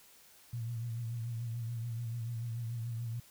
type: tone with vibrato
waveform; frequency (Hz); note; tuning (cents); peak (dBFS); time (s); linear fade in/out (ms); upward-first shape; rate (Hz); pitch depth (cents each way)
sine; 116.54; A#2; 0; -35; 0.53-3.2; 5; triangle; 6.9; 68
effects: white hiss -60 dBFS RMS until 3.3 s